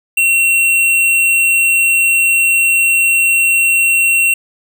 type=tone with hard clipping; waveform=sine; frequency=2728 Hz; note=F7; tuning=41 cents flat; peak=-10 dBFS; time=0.17-4.34 s; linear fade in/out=5 ms; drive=17 dB; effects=none